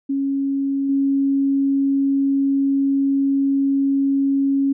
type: tone with level steps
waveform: sine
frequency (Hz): 275.2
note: C#4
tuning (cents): -12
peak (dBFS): -18 / -15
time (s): 0.09-4.73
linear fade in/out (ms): 10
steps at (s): 0.89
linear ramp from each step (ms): 5
effects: none